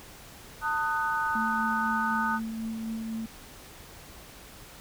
sine chord, D# diminished, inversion second, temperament just, 896 / 1244.5 / 1493.4 Hz, A5 / D#6 / F#6, +31 / 0 / +16 cents, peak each -30 dBFS, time 0.61-2.4 s, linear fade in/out 50 ms
sine tone with tremolo, 223.7 Hz, A3, 29 cents sharp, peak -30 dBFS, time 1.35-3.26 s, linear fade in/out 5 ms, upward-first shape sine, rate 4 Hz, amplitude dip 25%
effects pink hiss -48 dBFS RMS until 4.8 s

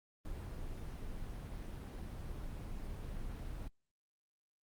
brown noise, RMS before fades -43 dBFS, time 0.25-3.68 s, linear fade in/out 2 ms, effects Opus 24 kbps

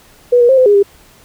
sine tone with pitch steps, 488.6 / 479 / 530 / 512 / 410.5 / 400.6 Hz, B4 / A#4 / C5 / C5 / G#4 / G4, -19 / +47 / +22 / -38 / -20 / +38 cents, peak -5 dBFS, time 0.32-0.83 s, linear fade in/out 10 ms, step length 85 ms, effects pink hiss -45 dBFS RMS until 1.24 s

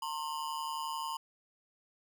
square ring-modulated tone, 987.8 Hz, B5, in tune, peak -33 dBFS, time 0.02-1.17 s, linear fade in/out 5 ms, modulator 75.6 Hz, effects none

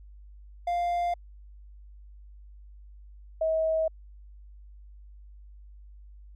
triangle / sine tone pair in turn, 698.5 / 639.9 Hz, F5 / D#5, 0 / +48 cents, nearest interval major second, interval 152 cents, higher first, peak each -23 dBFS, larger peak neither, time 0.67-1.14 / 3.41-3.88 s, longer neither, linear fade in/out 5 ms, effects added 50 Hz sine -46 dBFS peak until 6.35 s

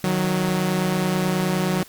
sawtooth tone pair together, 155.57 / 185 Hz, D#3 / F#3, 0 / 0 cents, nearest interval minor third, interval 300 cents, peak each -21 / -17 dBFS, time 0.04-1.83 s, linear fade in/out 0 ms, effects white hiss -47 dBFS RMS until 1.88 s + Opus 48 kbps

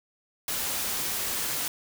white noise, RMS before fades -30 dBFS, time 0.48-1.68 s, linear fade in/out 2 ms, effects none

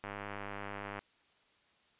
click train, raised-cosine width 0.5 ms, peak -26 dBFS, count 97, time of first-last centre 0.04-0.99 s, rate 101 Hz, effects white hiss -69 dBFS RMS until 1.99 s + resampled to 8000 Hz

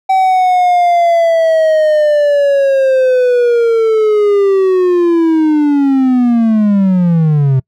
triangle linear sweep, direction down, 767 to 128.4 Hz, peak -5 dBFS, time 0.09-7.6 s, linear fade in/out 10 ms, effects noise-tail reverb RT60 0.1 s tail -26 dB re dry

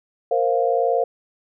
sine chord, Bb suspended second, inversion none, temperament equal with one note detuned, 466.2 / 526.9 / 698.5 Hz, Bb4 / C5 / F5, 0 / +12 / 0 cents, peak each -21 dBFS, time 0.31-1.04 s, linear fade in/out 5 ms, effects none

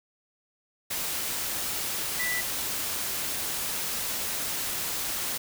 sine tone in noise, 1975.5 Hz, B6, in tune, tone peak -28 dBFS, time 2.19-2.41 s, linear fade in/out 10 ms, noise white, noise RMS -31 dBFS, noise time 0.9-5.38 s, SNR 0 dB, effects none

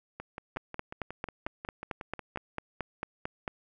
two click trains, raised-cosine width 0.5 ms, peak -24 / -18 dBFS, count 13 / 14, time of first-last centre 0.2-2.374 / 0.57-3.478 s, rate 5.52 / 4.47 Hz, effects none

